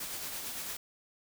white noise with tremolo, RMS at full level -38 dBFS, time 0-0.77 s, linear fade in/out 5 ms, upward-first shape triangle, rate 8.9 Hz, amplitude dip 35%, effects none

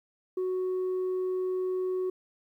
sine tone, 370 Hz, F#4, in tune, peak -25 dBFS, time 0.37-2.1 s, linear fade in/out 5 ms, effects tanh soft clip ceiling -26 dBFS + 11-bit

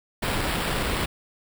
pink noise with sample-and-hold, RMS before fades -26 dBFS, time 0.22-1.06 s, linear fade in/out 10 ms, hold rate 6300 Hz, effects none

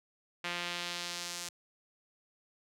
sawtooth tone with band-pass filter sweep, 174.61 Hz, F3, in tune, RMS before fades -39 dBFS, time 0.44-1.49 s, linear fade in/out 5 ms, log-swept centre 2500 to 6900 Hz, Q 1.2, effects none

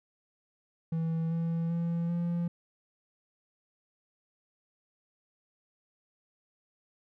triangle tone with pitch steps, 163.4 / 166.16 / 168.97 / 171.82 Hz, E3 / E3 / E3 / F3, -15 / +14 / +43 / -28 cents, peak -26 dBFS, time 0.92-2.48 s, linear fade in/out 5 ms, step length 390 ms, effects none

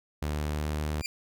sawtooth tone with pitch glide, 74.9 to 75.77 Hz, D2 to D#2, +35 to -45 cents, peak -25 dBFS, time 0.22-1.02 s, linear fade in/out 5 ms, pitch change +20 cents, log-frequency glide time 0.45-0.74 s
20% pulse tone with exponential growth, 2391 Hz, D7, 30 cents sharp, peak -21 dBFS, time 0.99-1.06 s, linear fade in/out 1 ms, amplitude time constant 15 ms
effects none

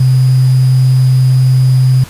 sine tone with sample-and-hold, 129.3 Hz, C3, 20 cents flat, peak -5 dBFS, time 0-2.04 s, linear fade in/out 5 ms, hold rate 4900 Hz, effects pink hiss -33 dBFS RMS until 2.09 s + resampled to 32000 Hz

